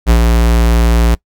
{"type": "tone with ADSR envelope", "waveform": "square", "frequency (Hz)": 57.9, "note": "A#1", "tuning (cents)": -11, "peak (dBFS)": -5, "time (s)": [0.06, 1.15], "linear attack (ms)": 39, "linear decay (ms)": 83, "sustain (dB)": -3, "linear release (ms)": 7, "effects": ["noise-tail reverb RT60 0.1 s tail -23 dB re dry"]}